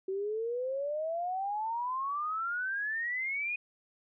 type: exponential sweep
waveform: sine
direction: up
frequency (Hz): 376.2 to 2489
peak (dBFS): -31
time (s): 0.08-3.56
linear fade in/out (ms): 5
effects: none